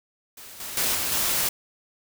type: noise with level steps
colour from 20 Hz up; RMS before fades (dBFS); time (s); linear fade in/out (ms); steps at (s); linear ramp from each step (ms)
white; -43 / -35 / -24 / -27 / -24; 0.37-1.49; 5; 0.6 / 0.77 / 0.95 / 1.12; 2
effects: none